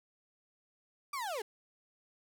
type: linear sweep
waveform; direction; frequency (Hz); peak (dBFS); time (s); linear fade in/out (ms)
35% pulse; down; 1193 to 389.1; -34; 1.13-1.42; 5
effects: none